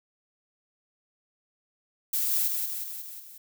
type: noise with echo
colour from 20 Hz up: violet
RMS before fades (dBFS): -27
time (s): 2.13-2.48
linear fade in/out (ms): 5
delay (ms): 180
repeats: 5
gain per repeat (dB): -4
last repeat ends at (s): 3.38
effects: none